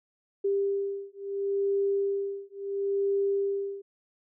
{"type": "beating tone pair", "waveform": "sine", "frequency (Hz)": [396.7, 397.43], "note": ["G4", "G4"], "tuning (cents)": [21, 24], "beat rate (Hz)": 0.73, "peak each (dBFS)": -29, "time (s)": [0.44, 3.82], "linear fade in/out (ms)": 10, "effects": []}